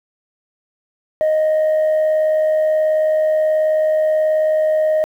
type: tone with amplitude modulation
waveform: sine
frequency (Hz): 622.3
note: D#5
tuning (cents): 0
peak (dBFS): -9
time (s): 1.21-5.04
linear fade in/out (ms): 0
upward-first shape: sine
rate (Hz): 78.6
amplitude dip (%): 35
effects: tanh soft clip ceiling -11 dBFS + 8-bit